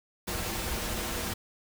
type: noise with comb filter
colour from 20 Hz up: pink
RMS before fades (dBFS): -33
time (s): 0.27-1.34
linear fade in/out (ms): 10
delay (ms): 7.1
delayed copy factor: -0.65
effects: none